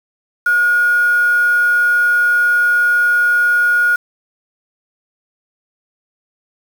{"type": "tone with quantisation", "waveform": "sine", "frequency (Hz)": 1439, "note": "F#6", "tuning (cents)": -49, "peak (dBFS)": -10, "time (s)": [0.46, 3.96], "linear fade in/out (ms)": 5, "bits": 5, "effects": []}